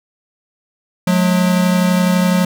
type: tone pair together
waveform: square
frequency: 180.66 / 212.6 Hz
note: F#3 / G#3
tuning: -41 / +41 cents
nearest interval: minor third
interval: 282 cents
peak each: -13 / -19 dBFS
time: 1.07-2.45 s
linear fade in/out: 5 ms
effects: none